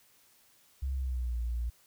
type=tone with pitch glide; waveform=sine; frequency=66.9 to 58.92 Hz; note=C2 to A#1; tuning=+39 to +19 cents; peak=-30 dBFS; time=0.82-1.7 s; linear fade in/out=10 ms; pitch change=-220 cents; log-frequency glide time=0.93-1.36 s; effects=white hiss -64 dBFS RMS until 1.86 s